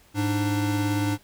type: tone pair together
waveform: square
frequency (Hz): 104.8 / 296.4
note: G#2 / D4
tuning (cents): +16 / +16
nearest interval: octave + tritone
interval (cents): 1800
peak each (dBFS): -26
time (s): 0.14-1.18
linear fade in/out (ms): 50
effects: pink hiss -57 dBFS RMS until 1.23 s